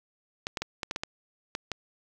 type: clicks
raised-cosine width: 0.2 ms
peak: -14 dBFS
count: 9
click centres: 0.469 / 0.572 / 0.62 / 0.832 / 0.911 / 0.961 / 1.035 / 1.551 / 1.717 s
effects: 8-bit